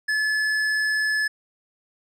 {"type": "tone with hard clipping", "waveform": "sine", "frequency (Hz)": 1722, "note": "A6", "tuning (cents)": -38, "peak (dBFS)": -22, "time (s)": [0.08, 1.28], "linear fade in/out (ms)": 10, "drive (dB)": 9, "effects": []}